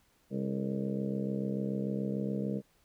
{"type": "harmonic tone with a mistuned harmonic", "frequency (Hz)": 66.9, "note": "C2", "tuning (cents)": 39, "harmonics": [2, 3, 4, 5, 6, 7, 8, 9], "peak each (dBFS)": [-39, -33, -42, -42, -45, -40, -46, -47], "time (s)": [0.3, 2.62], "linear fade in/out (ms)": 50, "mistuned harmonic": 6, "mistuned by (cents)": 99, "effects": ["pink hiss -69 dBFS RMS until 2.84 s"]}